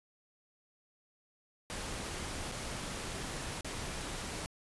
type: noise with dropouts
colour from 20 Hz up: pink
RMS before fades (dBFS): -40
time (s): 1.7-4.46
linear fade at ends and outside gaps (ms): 0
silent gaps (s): 2.515-2.52 / 3.609-3.646
effects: resampled to 24000 Hz